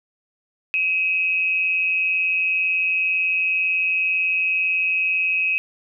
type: tone with amplitude modulation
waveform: sine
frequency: 2548 Hz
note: D#7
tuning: 41 cents sharp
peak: -15 dBFS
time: 0.74-5.58 s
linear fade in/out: 0 ms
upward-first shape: sine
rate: 178 Hz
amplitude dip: 60%
effects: none